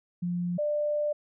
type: tone pair in turn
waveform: sine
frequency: 175.8 / 593.9 Hz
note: F3 / D5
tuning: +12 / +19 cents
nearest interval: octave + major sixth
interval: 2107 cents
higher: second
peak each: -27 / -25 dBFS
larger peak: second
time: 0.22-0.58 / 0.58-1.13 s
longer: second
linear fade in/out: 10 ms
effects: none